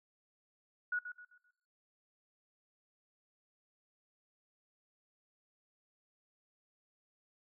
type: tone with echo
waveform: sine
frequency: 1460 Hz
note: F#6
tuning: 24 cents flat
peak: -32 dBFS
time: 0.92-0.99 s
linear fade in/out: 5 ms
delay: 130 ms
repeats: 4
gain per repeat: -9 dB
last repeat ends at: 1.51 s
effects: noise-tail reverb RT60 0.9 s tail -24 dB re dry

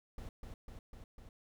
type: noise with echo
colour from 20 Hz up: brown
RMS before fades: -45 dBFS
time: 0.18-0.29 s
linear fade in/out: 2 ms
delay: 250 ms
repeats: 4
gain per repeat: -2 dB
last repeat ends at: 1.29 s
effects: none

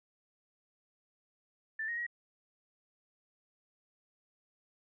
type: tone with pitch steps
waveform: sine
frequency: 1769 / 1872 / 1902 Hz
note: A6 / A#6 / A#6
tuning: +9 / +7 / +34 cents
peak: -34 dBFS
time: 1.79-2.066 s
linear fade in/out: 5 ms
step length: 92 ms
effects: none

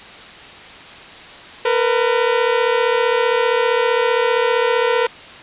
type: tone pair together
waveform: sawtooth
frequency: 459.9 / 495.2 Hz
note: A#4 / B4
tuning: -23 / +5 cents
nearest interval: minor second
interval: 128 cents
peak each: -13 dBFS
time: 1.65-5.07 s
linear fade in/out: 5 ms
effects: white hiss -37 dBFS RMS until 5.42 s + resampled to 8000 Hz

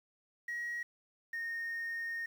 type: tone pair in turn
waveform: sine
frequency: 1900 / 1844.8 Hz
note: A#6 / A#6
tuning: +33 / -19 cents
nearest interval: minor second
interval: 52 cents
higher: first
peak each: -34 / -34 dBFS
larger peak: neither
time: 0.48-0.83 / 1.33-2.26 s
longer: second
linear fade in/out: 5 ms
effects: tanh soft clip ceiling -34 dBFS + 10-bit

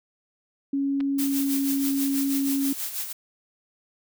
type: tone with pitch glide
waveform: sine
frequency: 277.2 to 275.4 Hz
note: C#4 to C#4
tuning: 0 to -11 cents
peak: -22 dBFS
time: 0.73-2.73 s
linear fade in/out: 5 ms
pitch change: -11 cents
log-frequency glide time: 1.1-1.6 s
type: clicks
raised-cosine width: 0.3 ms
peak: -25 dBFS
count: 2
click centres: 1.004 / 1.008 s
type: noise with tremolo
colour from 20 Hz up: blue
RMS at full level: -29 dBFS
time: 1.18-3.13 s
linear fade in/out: 10 ms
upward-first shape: sine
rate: 6.2 Hz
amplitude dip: 60%
effects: none

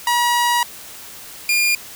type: tone pair in turn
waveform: sawtooth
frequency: 960 / 2413 Hz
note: B5 / D7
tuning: -49 / +46 cents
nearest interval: octave + major third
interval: 1595 cents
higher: second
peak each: -11 dBFS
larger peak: neither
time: 0.07-0.63 / 1.49-1.75 s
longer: first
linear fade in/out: 2 ms
effects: white hiss -37 dBFS RMS until 1.95 s

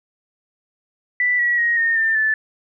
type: tone with pitch steps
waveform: sine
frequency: 1975.5 / 1928.2 / 1881.9 / 1836.8 / 1792.8 / 1749.8 Hz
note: B6 / B6 / A#6 / A#6 / A6 / A6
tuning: 0 / -42 / +16 / -26 / +32 / -10 cents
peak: -15 dBFS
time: 1.2-2.34 s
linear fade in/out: 2 ms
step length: 190 ms
effects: none

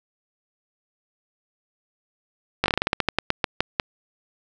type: slowing click train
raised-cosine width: 0.3 ms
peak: -3 dBFS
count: 16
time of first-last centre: 2.64-3.798 s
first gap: 19 ms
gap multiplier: 1.18
effects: none

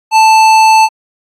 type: tone with hard clipping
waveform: sine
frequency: 880 Hz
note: A5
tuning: in tune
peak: -5 dBFS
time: 0.11-0.89 s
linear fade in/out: 50 ms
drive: 15 dB
effects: AAC 64 kbps

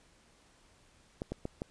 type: clicks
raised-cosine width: 2 ms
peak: -22 dBFS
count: 4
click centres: 1.219 / 1.32 / 1.454 / 1.619 s
effects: pink hiss -64 dBFS RMS until 1.7 s + resampled to 22050 Hz

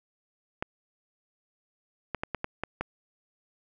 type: clicks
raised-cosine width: 0.5 ms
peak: -15 dBFS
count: 7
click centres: 0.625 / 2.147 / 2.235 / 2.347 / 2.444 / 2.636 / 2.81 s
effects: none

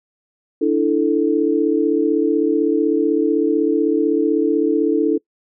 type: chord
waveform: sine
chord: D suspended second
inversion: none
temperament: equal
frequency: 293.7 / 329.6 / 440 Hz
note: D4 / E4 / A4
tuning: 0 / 0 / 0 cents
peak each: -18 dBFS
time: 0.61-5.18 s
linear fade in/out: 10 ms
effects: noise-tail reverb RT60 0.1 s tail -24 dB re dry

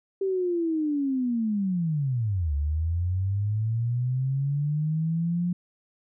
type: linear two-way sweep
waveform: sine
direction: down then up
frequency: 392 to 70.3 to 178.4 Hz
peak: -23 dBFS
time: 0.21-5.53 s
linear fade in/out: 5 ms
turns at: 2.54 s
effects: none

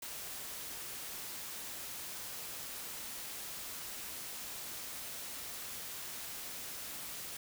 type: noise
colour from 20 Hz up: white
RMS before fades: -44 dBFS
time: 0.02-7.37 s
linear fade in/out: 5 ms
effects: none

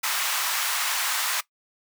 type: high-pass noise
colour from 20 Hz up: pink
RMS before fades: -26 dBFS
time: 0.03-1.41 s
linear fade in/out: 10 ms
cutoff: 940 Hz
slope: 24 dB/octave
effects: noise-tail reverb RT60 0.1 s tail -18 dB re dry

